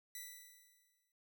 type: tone with exponential decay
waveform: 5% pulse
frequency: 1975.5 Hz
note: B6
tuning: in tune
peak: -34 dBFS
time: 0.15-1.12 s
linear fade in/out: 2 ms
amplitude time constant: 210 ms
effects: none